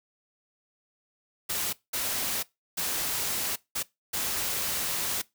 white noise bursts at uneven times, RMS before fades -30 dBFS, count 5, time 1.49-1.73 / 1.93-2.43 / 2.77-3.56 / 3.75-3.83 / 4.13-5.22 s, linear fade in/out 10 ms, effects noise-tail reverb RT60 0.2 s tail -21 dB re dry

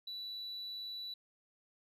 sine tone, 3951 Hz, B7, in tune, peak -39 dBFS, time 0.07-1.14 s, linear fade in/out 5 ms, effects tanh soft clip ceiling -39 dBFS

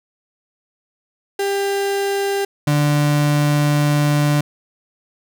35% pulse tone pair in turn, 397.4 / 147.1 Hz, G4 / D3, +24 / +3 cents, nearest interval octave + perfect fourth, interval 1721 cents, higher first, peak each -16 / -12 dBFS, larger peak second, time 1.39-2.45 / 2.67-4.41 s, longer second, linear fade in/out 5 ms, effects none

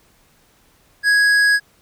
sine tone with hard clipping, 1661.2 Hz, G#6, in tune, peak -13 dBFS, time 1.03-1.6 s, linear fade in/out 50 ms, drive 9 dB, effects pink hiss -56 dBFS RMS until 1.81 s

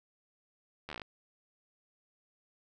slowing click train, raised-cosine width 0.3 ms, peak -25 dBFS, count 9, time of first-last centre 0.89-1.018 s, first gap 12 ms, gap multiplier 1.08, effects none

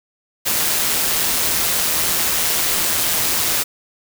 white noise with amplitude modulation, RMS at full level -17 dBFS, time 0.45-3.64 s, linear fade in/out 20 ms, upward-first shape sine, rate 161 Hz, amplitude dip 35%, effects none

